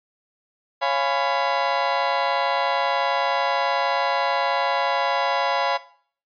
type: chord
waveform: 35% pulse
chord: C# dominant seventh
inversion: none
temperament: just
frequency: 554.4 / 693 / 831.5 / 997.9 Hz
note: C#5 / E#5 / G#5 / B5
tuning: 0 / -14 / +2 / +18 cents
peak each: -24 dBFS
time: 0.81-5.78 s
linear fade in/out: 20 ms
effects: noise-tail reverb RT60 0.5 s tail -17 dB re dry + resampled to 11025 Hz